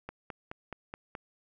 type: click train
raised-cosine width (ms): 0.5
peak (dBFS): -24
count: 6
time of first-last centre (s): 0.09-1.152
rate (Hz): 4.71
effects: none